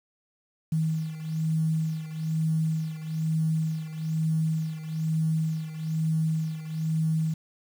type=beating tone pair; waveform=sine; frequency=158.8 / 159.9 Hz; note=D#3 / D#3; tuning=+36 / +48 cents; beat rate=1.1 Hz; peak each=-26 / -30 dBFS; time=0.72-7.34 s; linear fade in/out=5 ms; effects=8-bit